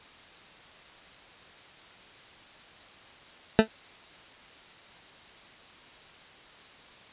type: tone with exponential decay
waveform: 20% pulse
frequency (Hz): 220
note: A3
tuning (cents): 0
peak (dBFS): -6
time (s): 3.59-3.68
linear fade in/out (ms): 0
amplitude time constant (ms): 18
effects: white hiss -51 dBFS RMS until 7.12 s + resampled to 8000 Hz